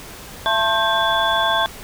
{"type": "tone cluster", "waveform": "sine", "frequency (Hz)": [671, 885, 1075, 1576, 3437], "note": ["E5", "A5", "C6", "G6", "A7"], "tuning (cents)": [31, 10, 47, 9, -41], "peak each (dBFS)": -22, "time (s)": [0.46, 1.66], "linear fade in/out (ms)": 0, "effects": ["pink hiss -37 dBFS RMS until 1.83 s"]}